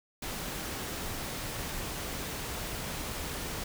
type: noise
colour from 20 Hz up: pink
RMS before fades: -37 dBFS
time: 0.22-3.64 s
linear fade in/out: 5 ms
effects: none